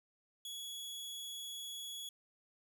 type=tone; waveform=sawtooth; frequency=3365 Hz; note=G#7; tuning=22 cents sharp; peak=-40 dBFS; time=0.45-2.09 s; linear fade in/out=2 ms; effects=none